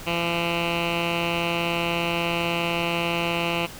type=tone with low-pass filter; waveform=10% pulse; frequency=170 Hz; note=F3; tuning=46 cents flat; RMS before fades=-25 dBFS; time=0.06-3.67 s; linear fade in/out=20 ms; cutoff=2900 Hz; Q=4.2; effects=pink hiss -40 dBFS RMS until 3.79 s